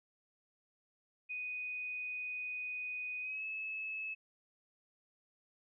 sine tone with pitch glide, 2489 to 2595 Hz, D#7 to E7, 0 to -28 cents, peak -38 dBFS, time 1.29-4.15 s, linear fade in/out 20 ms, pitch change +72 cents, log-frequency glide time 3.21-3.44 s, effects none

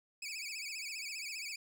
20% pulse tone with vibrato, 2418 Hz, D7, 50 cents sharp, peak -35 dBFS, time 0.22-1.56 s, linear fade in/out 5 ms, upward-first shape sine, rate 15 Hz, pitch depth 140 cents each way, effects none

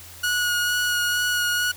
sawtooth tone with vibrato, 1453 Hz, F#6, 32 cents flat, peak -17 dBFS, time 0.23-1.72 s, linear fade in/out 10 ms, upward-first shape sine, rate 2.2 Hz, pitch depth 13 cents each way, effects added 87 Hz sine -47 dBFS peak until 1.76 s + white hiss -43 dBFS RMS until 1.76 s

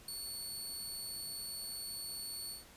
20% pulse tone with ADSR envelope, 4435 Hz, C#8, in tune, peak -32 dBFS, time 0.08-2.65 s, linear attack 4 ms, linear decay 7 ms, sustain -3 dB, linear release 150 ms, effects pink hiss -58 dBFS RMS until 2.76 s + resampled to 32000 Hz

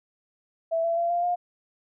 sine tone with pitch steps, 659.3 / 671.2 / 683.3 / 695.7 / 708.3 Hz, E5 / E5 / F5 / F5 / F5, 0 / +31 / -38 / -7 / +24 cents, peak -22 dBFS, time 0.71-1.36 s, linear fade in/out 20 ms, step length 130 ms, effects none

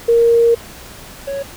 sine / triangle tone pair in turn, 466.2 / 554.4 Hz, A#4 / C#5, 0 / 0 cents, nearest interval minor third, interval 300 cents, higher second, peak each -8 / -18 dBFS, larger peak first, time 0.08-0.55 / 1.27-1.43 s, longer first, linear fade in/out 10 ms, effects pink hiss -36 dBFS RMS until 1.56 s

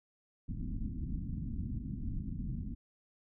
pink low-pass noise, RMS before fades -38 dBFS, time 0.48-2.75 s, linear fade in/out 10 ms, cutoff 270 Hz, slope 48 dB/octave, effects none

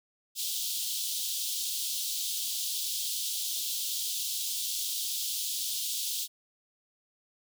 pink high-pass noise, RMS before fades -33 dBFS, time 0.35-6.28 s, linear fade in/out 50 ms, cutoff 3200 Hz, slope 48 dB/octave, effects none

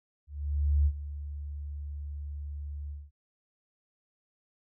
sine tone with ADSR envelope, 72.6 Hz, D2, 19 cents flat, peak -20 dBFS, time 0.27-3.11 s, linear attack 590 ms, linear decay 60 ms, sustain -15 dB, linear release 210 ms, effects none

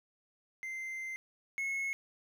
triangle tone pair in turn, 2081 / 2181 Hz, C7 / C#7, -10 / -29 cents, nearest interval minor second, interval 81 cents, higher second, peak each -36 / -31 dBFS, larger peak second, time 0.63-1.16 / 1.58-1.93 s, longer first, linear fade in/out 0 ms, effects none

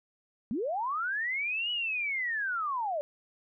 sine linear two-way sweep, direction up then down, 196 to 2949 to 563 Hz, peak -29 dBFS, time 0.51-3.01 s, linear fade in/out 0 ms, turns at 1.71 s, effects none

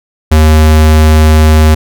square tone, 77.78 Hz, D#2, in tune, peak -3 dBFS, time 0.31-1.75 s, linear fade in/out 10 ms, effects none

